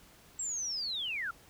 sine linear sweep, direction down, 7680 to 1303 Hz, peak -33 dBFS, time 0.39-1.31 s, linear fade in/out 5 ms, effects pink hiss -59 dBFS RMS until 1.49 s

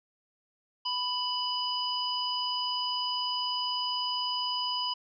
harmonic tone, 992 Hz, B5, 7 cents sharp, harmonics 1 / 3 / 5, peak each -33 / -33 / -33 dBFS, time 0.85-4.94 s, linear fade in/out 10 ms, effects none

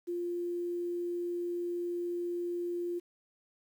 sine tone with quantisation, 349.2 Hz, F4, in tune, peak -32 dBFS, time 0.07-3 s, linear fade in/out 20 ms, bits 10, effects none

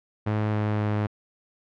sawtooth tone with pitch steps, 106.6 / 105.86 / 105.13 Hz, G#2 / G#2 / G#2, +46 / +34 / +22 cents, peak -19 dBFS, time 0.26-1.07 s, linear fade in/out 10 ms, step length 270 ms, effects low-pass 2000 Hz 12 dB/octave

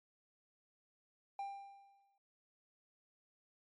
triangle tone with exponential decay, 794 Hz, G5, 22 cents sharp, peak -36 dBFS, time 1.39-2.18 s, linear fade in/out 2 ms, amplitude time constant 170 ms, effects MP3 48 kbps

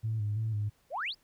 sine tone with vibrato, 107.6 Hz, A2, 38 cents flat, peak -28 dBFS, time 0.03-0.7 s, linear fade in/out 20 ms, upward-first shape square, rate 3 Hz, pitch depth 52 cents each way
sine exponential sweep, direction up, 474 to 5274 Hz, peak -31 dBFS, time 0.9-1.15 s, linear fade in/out 50 ms
effects tanh soft clip ceiling -24 dBFS + pink hiss -69 dBFS RMS until 1.23 s

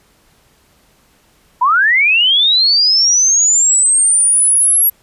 sine linear sweep, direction up, 935 to 11480 Hz, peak -8 dBFS, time 1.61-4.9 s, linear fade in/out 10 ms, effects pink hiss -53 dBFS RMS until 5.02 s + resampled to 32000 Hz

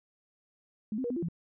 sine tone with pitch steps, 213.4 / 261.3 / 479.1 / 251.9 / 341.7 / 168.7 Hz, G#3 / C4 / A#4 / B3 / F4 / E3, +47 / -2 / +47 / +34 / -38 / +40 cents, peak -30 dBFS, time 0.92-1.286 s, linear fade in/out 2 ms, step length 61 ms, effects none

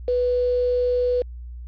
sine tone with quantisation, 493.9 Hz, B4, in tune, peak -18 dBFS, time 0.08-1.22 s, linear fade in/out 2 ms, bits 6, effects added 60 Hz sine -33 dBFS peak until 1.67 s + resampled to 11025 Hz

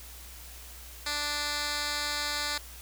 10% pulse tone with band-pass filter, 293.7 Hz, D4, in tune, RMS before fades -32 dBFS, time 1.06-2.58 s, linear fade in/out 5 ms, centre 4500 Hz, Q 1, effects added 60 Hz sine -47 dBFS peak until 2.81 s + white hiss -48 dBFS RMS until 2.81 s

